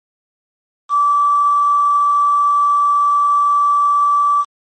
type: tone with quantisation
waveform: sine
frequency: 1159 Hz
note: D6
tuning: 23 cents flat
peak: -10 dBFS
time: 0.89-4.45 s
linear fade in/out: 50 ms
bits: 6
effects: MP3 32 kbps